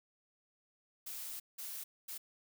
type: noise bursts at uneven times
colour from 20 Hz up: blue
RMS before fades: -44 dBFS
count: 3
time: 1.06-1.4 / 1.58-1.84 / 2.08-2.18 s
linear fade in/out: 10 ms
effects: none